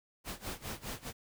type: noise with tremolo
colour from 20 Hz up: pink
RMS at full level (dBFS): -39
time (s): 0.24-1.13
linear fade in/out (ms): 50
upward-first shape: sine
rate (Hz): 4.9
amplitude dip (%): 90
effects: none